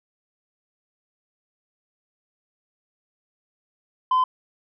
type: tone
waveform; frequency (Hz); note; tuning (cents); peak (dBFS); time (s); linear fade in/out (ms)
sine; 1023; C6; -39; -14; 4.11-4.24; 5
effects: tanh soft clip ceiling -15 dBFS